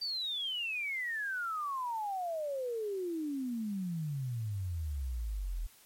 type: exponential sweep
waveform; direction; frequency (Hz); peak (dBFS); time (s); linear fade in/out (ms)
sine; down; 4689 to 38.89; -33; 0.01-5.67; 10
effects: white hiss -60 dBFS RMS until 5.85 s + MP3 64 kbps